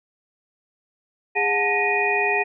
sine tone cluster, 410.1 / 728 / 879 / 1886 / 2466 Hz, G#4 / F#5 / A5 / A#6 / D#7, -22 / -28 / -2 / +20 / -16 cents, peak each -25 / -26 / -28 / -25 / -22 dBFS, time 1.35-2.44 s, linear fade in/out 20 ms, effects none

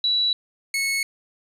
sine / sawtooth tone pair in turn, 3930 / 2197 Hz, B7 / C#7, -9 / -16 cents, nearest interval minor seventh, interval 1007 cents, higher first, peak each -18 dBFS, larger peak neither, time 0.04-0.33 / 0.74-1.03 s, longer neither, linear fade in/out 2 ms, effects resampled to 32000 Hz + 10-bit

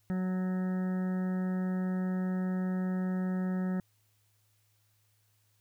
harmonic tone with a mistuned harmonic, 185 Hz, F#3, in tune, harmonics 1 / 2 / 3 / 4 / 5 / 7 / 8 / 9 / 10, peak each -29 / -43 / -46 / -50 / -54 / -52 / -58 / -54 / -53 dBFS, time 0.1-3.8 s, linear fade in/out 0 ms, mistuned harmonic 5, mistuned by -16 cents, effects added 105 Hz sine -70 dBFS peak until 5.6 s + white hiss -73 dBFS RMS until 5.6 s

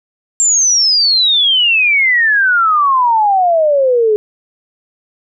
sine exponential sweep, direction down, 7459 to 415.3 Hz, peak -8 dBFS, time 0.4-4.16 s, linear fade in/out 0 ms, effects none

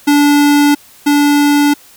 square tone pair in turn, 290 / 290 Hz, D4 / D4, -22 / -22 cents, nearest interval unison, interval 0 cents, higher neither, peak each -7 / -8 dBFS, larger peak first, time 0.07-0.75 / 1.06-1.74 s, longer neither, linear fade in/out 10 ms, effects white hiss -42 dBFS RMS until 1.96 s

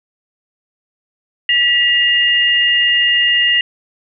sine tone pair together, 1944 / 2829 Hz, B6 / F7, -28 / +22 cents, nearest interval tritone, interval 650 cents, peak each -14 / -12 dBFS, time 1.49-3.61 s, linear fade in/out 2 ms, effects none

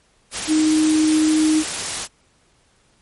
sine tone in noise, 311.1 Hz, D#4, in tune, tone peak -13 dBFS, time 0.47-1.64 s, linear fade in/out 50 ms, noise white, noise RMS -25 dBFS, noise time 0.31-2.08 s, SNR +9 dB, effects pink hiss -59 dBFS RMS until 3.01 s + MP3 48 kbps

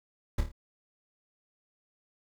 brown noise with echo, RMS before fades -25 dBFS, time 0.38-0.41 s, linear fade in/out 5 ms, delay 27 ms, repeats 4, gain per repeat -6 dB, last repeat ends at 0.518 s, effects none

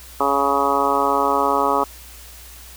harmonic tone, 139.8 Hz, C#3, 15 cents sharp, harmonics 2 / 3 / 4 / 5 / 6 / 7 / 8 / 9, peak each -27 / -24 / -25 / -26 / -23 / -23 / -22 / -23 dBFS, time 0.2-1.84 s, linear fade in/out 5 ms, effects added 60 Hz sine -42 dBFS peak until 2.76 s + white hiss -42 dBFS RMS until 2.76 s

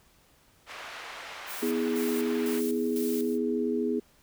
white band-pass noise, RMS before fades -42 dBFS, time 0.66-2.62 s, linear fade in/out 50 ms, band 610 to 2300 Hz, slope 12 dB/octave
blue noise with tremolo, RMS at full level -39 dBFS, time 1.46-3.39 s, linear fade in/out 50 ms, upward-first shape square, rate 2 Hz, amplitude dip 70%
sine chord, E major, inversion second, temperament equal with one note detuned, 246.9 / 323 / 415.3 Hz, B3 / E4 / G#4, 0 / -35 / 0 cents, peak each -29 / -32 / -29 dBFS, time 1.62-4 s, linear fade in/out 10 ms
effects pink hiss -62 dBFS RMS until 4.22 s

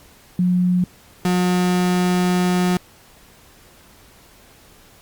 sine / 35% pulse tone pair in turn, 180 / 180 Hz, F#3 / F#3, -47 / -47 cents, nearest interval unison, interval 0 cents, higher neither, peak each -14 dBFS, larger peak neither, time 0.39-0.84 / 1.25-2.77 s, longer second, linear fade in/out 2 ms, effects pink hiss -49 dBFS RMS until 5.01 s + Opus 48 kbps

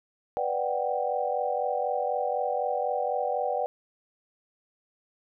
sine chord, G major seventh, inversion first, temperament equal, 493.9 / 587.3 / 740 / 784 Hz, B4 / D5 / F#5 / G5, 0 / 0 / 0 / 0 cents, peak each -31 dBFS, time 0.37-3.66 s, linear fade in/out 0 ms, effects none

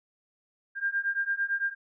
sine beating tone pair, 1596 / 1604.9 Hz, G6 / G6, +31 / +40 cents, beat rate 8.9 Hz, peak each -30 / -29 dBFS, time 0.75-1.75 s, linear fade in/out 50 ms, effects none

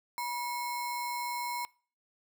sine tone with sample-and-hold, 967 Hz, B5, 37 cents flat, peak -32 dBFS, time 0.18-1.65 s, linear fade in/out 0 ms, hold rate 3150 Hz, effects noise-tail reverb RT60 0.4 s tail -23 dB re dry

